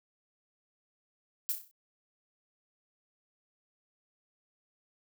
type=noise with echo; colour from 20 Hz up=violet; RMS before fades=-31 dBFS; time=1.49-1.52 s; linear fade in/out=0 ms; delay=32 ms; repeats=6; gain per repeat=-6 dB; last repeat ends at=1.712 s; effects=none